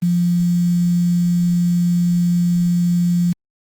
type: tone with quantisation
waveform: sine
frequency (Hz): 174.61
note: F3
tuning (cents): 0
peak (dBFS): -13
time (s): 0.02-3.33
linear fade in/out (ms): 10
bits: 6
effects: Opus 32 kbps